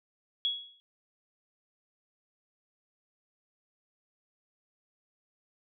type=tone with exponential decay; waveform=sine; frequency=3345 Hz; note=G#7; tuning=12 cents sharp; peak=-24 dBFS; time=0.45-0.8 s; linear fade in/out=0 ms; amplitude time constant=76 ms; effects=none